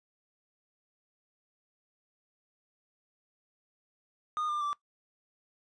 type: tone with pitch steps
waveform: triangle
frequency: 1226 / 1196.6 / 1167.9 Hz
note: D#6 / D6 / D6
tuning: -26 / +32 / -10 cents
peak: -28 dBFS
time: 4.37-4.73 s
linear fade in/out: 0 ms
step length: 120 ms
effects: noise-tail reverb RT60 0.1 s tail -19 dB re dry + resampled to 22050 Hz